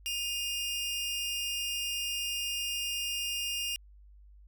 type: tone pair together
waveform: sawtooth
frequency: 2482 / 2809 Hz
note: D#7 / F7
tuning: -5 / +9 cents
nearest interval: major second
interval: 214 cents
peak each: -37 / -29 dBFS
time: 0.06-3.76 s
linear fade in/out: 0 ms
effects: added 50 Hz sine -52 dBFS peak until 4.47 s